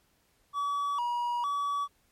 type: tone with vibrato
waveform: triangle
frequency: 1046.5 Hz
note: C6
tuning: in tune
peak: -26 dBFS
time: 0.53-1.88 s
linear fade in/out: 50 ms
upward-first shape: square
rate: 1.1 Hz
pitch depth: 150 cents each way
effects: pink hiss -69 dBFS RMS until 2.11 s + MP3 64 kbps